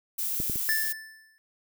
violet noise, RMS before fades -30 dBFS, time 0.18-0.93 s, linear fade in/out 10 ms
clicks, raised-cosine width 3 ms, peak -20 / -21 / -26 dBFS, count 3, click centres 0.401 / 0.498 / 0.558 s
square tone with exponential decay, 1760 Hz, A6, in tune, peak -23 dBFS, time 0.69-1.38 s, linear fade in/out 0 ms, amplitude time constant 150 ms
effects none

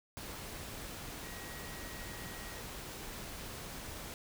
sine tone in noise, 1900 Hz, A#6, 33 cents sharp, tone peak -52 dBFS, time 1.23-2.6 s, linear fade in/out 0 ms, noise pink, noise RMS -45 dBFS, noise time 0.17-4.14 s, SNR -10 dB, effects none

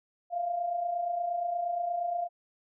sine tone pair together, 670 / 698.5 Hz, E5 / F5, +28 / 0 cents, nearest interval minor second, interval 72 cents, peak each -37 / -29 dBFS, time 0.3-2.29 s, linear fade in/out 50 ms, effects none

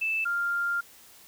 sine tone pair in turn, 2637 / 1396.9 Hz, E7 / F6, 0 / 0 cents, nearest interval major seventh, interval 1100 cents, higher first, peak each -25 dBFS, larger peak neither, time 0.01-0.25 / 0.25-0.81 s, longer second, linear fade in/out 10 ms, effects white hiss -53 dBFS RMS until 1.27 s

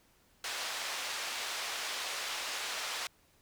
white band-pass noise, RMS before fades -38 dBFS, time 0.44-3.07 s, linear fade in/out 2 ms, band 600 to 4800 Hz, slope 12 dB/octave, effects pink hiss -67 dBFS RMS until 3.41 s

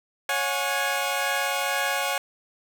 15% pulse chord, C# suspended fourth, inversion none, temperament equal with one note detuned, 554.4 / 725.6 / 830.6 Hz, C#5 / F#5 / G#5, 0 / -34 / 0 cents, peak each -22 dBFS, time 0.29-2.18 s, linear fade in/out 2 ms, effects none

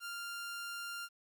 sawtooth tone, 1395 Hz, F6, 2 cents flat, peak -37 dBFS, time 0-1.09 s, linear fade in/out 50 ms, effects 12-bit

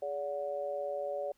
sine tone with amplitude modulation, 573 Hz, D5, 43 cents flat, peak -29 dBFS, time 0.02-1.32 s, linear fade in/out 5 ms, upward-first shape sine, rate 158 Hz, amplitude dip 90%, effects pink hiss -72 dBFS RMS until 1.37 s

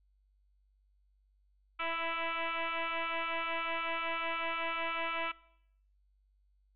sine tone with frequency modulation, 659.3 Hz, E5, in tune, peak -32 dBFS, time 1.79-5.32 s, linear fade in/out 10 ms, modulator 331 Hz, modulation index 6.6, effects noise-tail reverb RT60 0.7 s tail -21 dB re dry + added 49 Hz sine -67 dBFS peak until 6.75 s

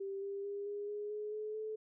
sine tone with pitch steps, 392 / 397.7 / 403.5 / 409.4 / 415.3 / 421.4 / 427.5 / 433.7 Hz, G4 / G4 / G#4 / G#4 / G#4 / G#4 / A4 / A4, 0 / +25 / -50 / -25 / 0 / +25 / -50 / -25 cents, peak -38 dBFS, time 0-1.76 s, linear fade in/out 10 ms, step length 220 ms, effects none

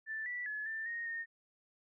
sine tone with pitch steps, 1764 / 1961 / 1708 / 1780 / 1862 / 1838 Hz, A6 / B6 / G#6 / A6 / A#6 / A#6, +4 / -13 / +48 / +20 / -2 / -25 cents, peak -37 dBFS, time 0.06-1.26 s, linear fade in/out 50 ms, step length 200 ms, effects none

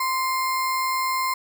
sine tone with sample-and-hold, 1039 Hz, C6, 12 cents flat, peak -21 dBFS, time 0-1.34 s, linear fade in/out 5 ms, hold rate 3150 Hz, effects none

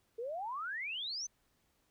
sine exponential sweep, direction up, 440 to 6280 Hz, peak -37 dBFS, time 0.18-1.27 s, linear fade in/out 10 ms, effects pink hiss -75 dBFS RMS until 1.9 s

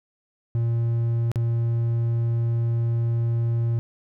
triangle tone with dropouts, 116.54 Hz, A#2, in tune, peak -18 dBFS, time 0.55-3.79 s, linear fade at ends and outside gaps 0 ms, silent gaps 1.316-1.358 s, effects none

